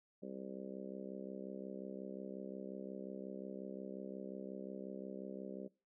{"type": "harmonic tone", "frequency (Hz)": 65.6, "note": "C2", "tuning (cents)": 5, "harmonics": [3, 4, 5, 6, 7, 8, 9], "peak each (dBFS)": [-49, -52, -54, -51, -55, -53, -54], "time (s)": [0.22, 5.68], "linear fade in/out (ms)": 10, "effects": ["noise-tail reverb RT60 0.3 s tail -22 dB re dry"]}